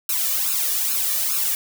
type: noise with flanger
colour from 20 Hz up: blue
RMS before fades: -22 dBFS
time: 0.09-1.55 s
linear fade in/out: 2 ms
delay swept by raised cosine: 0.75 to 1.74 ms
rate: 2.4 Hz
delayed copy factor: +1
effects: none